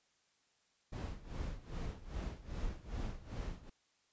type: noise with tremolo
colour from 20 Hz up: brown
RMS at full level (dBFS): -39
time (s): 0.92-3.7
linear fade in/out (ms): 10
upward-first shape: sine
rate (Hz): 2.5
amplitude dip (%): 85
effects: white hiss -75 dBFS RMS until 4.12 s + resampled to 16000 Hz